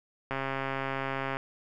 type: click train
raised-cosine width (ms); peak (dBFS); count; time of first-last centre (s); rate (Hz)
0.5; -17; 144; 0.31-1.369; 135
effects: none